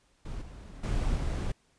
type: noise with level steps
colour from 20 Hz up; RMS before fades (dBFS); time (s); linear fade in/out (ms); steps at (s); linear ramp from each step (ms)
brown; -38 / -44 / -29 / -31; 0.25-1.52; 5; 0.41 / 0.83 / 1.15; 10
effects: pink hiss -68 dBFS RMS until 1.78 s + resampled to 22050 Hz